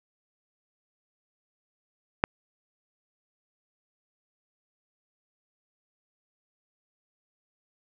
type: click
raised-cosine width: 0.5 ms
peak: -5 dBFS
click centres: 2.239 s
effects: none